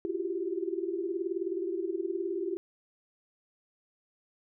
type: tone cluster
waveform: sine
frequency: 339.5 / 360 / 378.9 / 397.9 Hz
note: F4 / F#4 / F#4 / G4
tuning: -49 / -47 / +41 / +26 cents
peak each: -34 / -40 / -35 / -37 dBFS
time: 0.05-2.57 s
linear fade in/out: 0 ms
effects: none